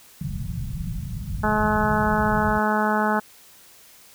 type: low-pass noise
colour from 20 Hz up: white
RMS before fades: -29 dBFS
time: 0.21-2.59 s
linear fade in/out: 5 ms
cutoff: 180 Hz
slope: 48 dB/octave
type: harmonic tone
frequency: 213.2 Hz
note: G#3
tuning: 46 cents sharp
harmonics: 1 / 2 / 3 / 4 / 5 / 6 / 7 / 8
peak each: -24 / -29 / -28 / -24 / -29 / -29 / -27 / -35 dBFS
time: 1.43-3.2 s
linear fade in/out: 10 ms
effects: white hiss -50 dBFS RMS until 4.14 s